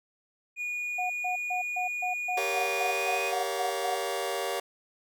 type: tone with pitch glide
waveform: triangle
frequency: 2447 to 2480 Hz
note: D#7 to D#7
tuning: -29 to -6 cents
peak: -29 dBFS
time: 0.56-3.33 s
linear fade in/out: 50 ms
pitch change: +23 cents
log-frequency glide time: 2.8-3.18 s
type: tone bursts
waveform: sine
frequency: 730 Hz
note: F#5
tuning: 24 cents flat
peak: -29 dBFS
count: 12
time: 0.98-3.96 s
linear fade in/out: 10 ms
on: 120 ms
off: 140 ms
type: chord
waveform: sawtooth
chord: G half-diminished seventh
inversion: none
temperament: just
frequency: 392 / 470.4 / 564.5 / 705.6 Hz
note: G4 / Bb4 / Db5 / F5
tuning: 0 / +16 / +31 / +18 cents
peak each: -31 dBFS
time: 2.37-4.6 s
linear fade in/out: 5 ms
effects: none